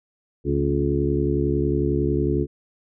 harmonic tone with a mistuned harmonic, 71 Hz, C#2, 42 cents sharp, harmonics 1 / 2 / 3 / 4 / 5 / 6, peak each -26 / -25 / -32 / -26 / -24 / -27 dBFS, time 0.44-2.47 s, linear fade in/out 50 ms, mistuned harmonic 3, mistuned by +73 cents, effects none

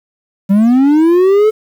triangle linear sweep, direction up, 190 to 440 Hz, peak -4 dBFS, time 0.49-1.51 s, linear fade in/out 20 ms, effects 7-bit

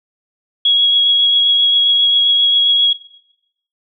sine tone with vibrato, 3322 Hz, G#7, in tune, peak -9 dBFS, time 0.65-2.93 s, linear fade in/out 5 ms, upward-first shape triangle, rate 7.5 Hz, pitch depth 12 cents each way, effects noise-tail reverb RT60 0.8 s tail -18 dB re dry

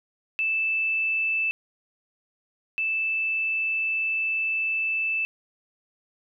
sine tone pair in turn, 2637 / 2637 Hz, E7 / E7, 0 / 0 cents, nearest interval unison, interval 0 cents, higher neither, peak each -22 / -23 dBFS, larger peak first, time 0.39-1.51 / 2.78-5.25 s, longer second, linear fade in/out 0 ms, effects none

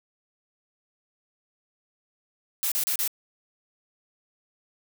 blue noise bursts, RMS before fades -26 dBFS, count 4, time 2.63-3.077 s, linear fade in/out 0 ms, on 87 ms, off 33 ms, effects none

